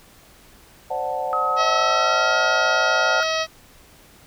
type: chord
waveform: sine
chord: D dominant seventh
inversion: third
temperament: equal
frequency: 523.3 / 587.3 / 740 / 880 Hz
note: C5 / D5 / F#5 / A5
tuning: 0 / 0 / 0 / 0 cents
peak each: -29 / -30 / -26 / -29 dBFS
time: 0.9-3.21 s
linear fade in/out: 10 ms
type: tone with pitch glide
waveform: sine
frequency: 1273 to 1412.5 Hz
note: D#6 to F6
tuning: +39 to +19 cents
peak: -20 dBFS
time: 1.33-3.23 s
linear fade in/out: 0 ms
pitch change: +180 cents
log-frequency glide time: 1.52-2.38 s
type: harmonic tone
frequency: 640 Hz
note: D#5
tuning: 49 cents sharp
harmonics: 1 / 2 / 3 / 4 / 5 / 6 / 7 / 8 / 9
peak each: -24 / -27 / -29 / -30 / -31 / -32 / -32 / -33 / -34 dBFS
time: 1.56-3.47 s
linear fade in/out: 50 ms
effects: pink hiss -50 dBFS RMS until 4.26 s

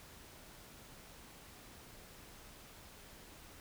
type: silence
effects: pink hiss -56 dBFS RMS until 3.6 s

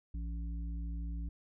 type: harmonic tone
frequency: 57 Hz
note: A#1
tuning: 38 cents flat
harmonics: 1 / 3 / 5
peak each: -36 / -47 / -52 dBFS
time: 0.14-1.29 s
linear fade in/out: 5 ms
effects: none

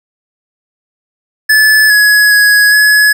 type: tone with pitch steps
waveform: square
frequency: 1732 / 1683 / 1670 / 1694 Hz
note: A6 / G#6 / G#6 / G#6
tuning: -28 / +23 / +9 / +34 cents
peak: -5 dBFS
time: 1.49-3.13 s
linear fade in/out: 10 ms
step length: 410 ms
effects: none

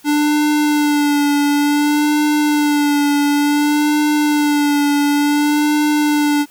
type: tone with vibrato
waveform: square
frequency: 293.7 Hz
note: D4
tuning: in tune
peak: -13 dBFS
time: 0.04-6.46 s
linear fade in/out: 50 ms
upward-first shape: sine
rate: 0.56 Hz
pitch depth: 31 cents each way
effects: white hiss -48 dBFS RMS until 6.5 s

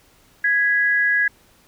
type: tone pair together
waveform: sine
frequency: 1661.2 / 1975.5 Hz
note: G#6 / B6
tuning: 0 / 0 cents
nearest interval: minor third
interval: 300 cents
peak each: -16 / -22 dBFS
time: 0.44-1.28 s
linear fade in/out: 5 ms
effects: pink hiss -55 dBFS RMS until 1.67 s

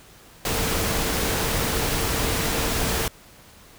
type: tone in noise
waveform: sine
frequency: 452 Hz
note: A4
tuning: 47 cents sharp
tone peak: -34 dBFS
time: 0.45-3.08 s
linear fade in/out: 2 ms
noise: pink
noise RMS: -24 dBFS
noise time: 0.45-3.08 s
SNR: -13 dB
effects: pink hiss -49 dBFS RMS until 3.78 s

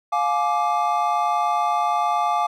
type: chord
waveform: triangle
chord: D diminished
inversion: first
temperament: just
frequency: 704.8 / 845.8 / 1174.7 Hz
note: F5 / Ab5 / D6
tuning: +16 / +31 / 0 cents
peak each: -21 dBFS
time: 0.12-2.47 s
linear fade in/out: 10 ms
effects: none

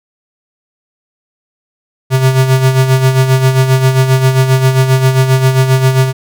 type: tone with tremolo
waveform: square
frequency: 131.2 Hz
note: C3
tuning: 5 cents sharp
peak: -5 dBFS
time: 2.1-6.13 s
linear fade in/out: 50 ms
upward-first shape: sine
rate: 7.5 Hz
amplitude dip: 60%
effects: none

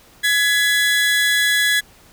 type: tone pair together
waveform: 30% pulse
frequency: 1685.3 / 2000 Hz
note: G#6 / B6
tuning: +25 / +21 cents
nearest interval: minor third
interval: 296 cents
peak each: -13 / -18 dBFS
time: 0.23-1.81 s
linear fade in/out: 20 ms
effects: pink hiss -49 dBFS RMS until 2.12 s

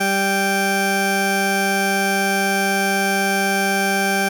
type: tone pair together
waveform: 20% pulse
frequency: 196 / 784 Hz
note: G3 / G5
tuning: 0 / 0 cents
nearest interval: 2 octaves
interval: 2400 cents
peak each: -16 / -14 dBFS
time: 0-4.29 s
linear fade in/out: 10 ms
effects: none

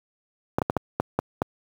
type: clicks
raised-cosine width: 1 ms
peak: -7 dBFS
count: 7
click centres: 0.585 / 0.618 / 0.699 / 0.767 / 1 / 1.19 / 1.419 s
effects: high-pass 80 Hz 12 dB/octave + 7-bit

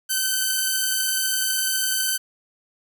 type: beating tone pair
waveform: 5% pulse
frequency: 1522 / 1534 Hz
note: F#6 / G6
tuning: +48 / -38 cents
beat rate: 12 Hz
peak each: -18 / -10 dBFS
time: 0.09-2.18 s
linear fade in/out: 20 ms
effects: none

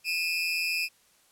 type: tone pair together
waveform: 30% pulse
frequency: 2458 / 2626 Hz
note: D#7 / E7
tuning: -22 / -7 cents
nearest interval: minor second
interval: 115 cents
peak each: -27 / -27 dBFS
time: 0.04-0.89 s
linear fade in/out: 50 ms
effects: white hiss -63 dBFS RMS until 1.31 s + low-pass 12000 Hz 12 dB/octave

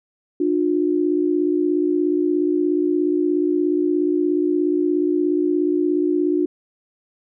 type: tone pair together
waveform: sine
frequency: 300.7 / 357.6 Hz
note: D4 / F4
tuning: +41 / +41 cents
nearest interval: minor third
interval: 300 cents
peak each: -19 / -19 dBFS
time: 0.4-6.46 s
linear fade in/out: 5 ms
effects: none

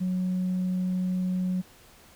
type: tone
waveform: sine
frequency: 183.5 Hz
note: F#3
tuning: 14 cents flat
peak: -23 dBFS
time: 0-1.62 s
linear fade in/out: 20 ms
effects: tanh soft clip ceiling -22 dBFS + pink hiss -54 dBFS RMS until 2.15 s

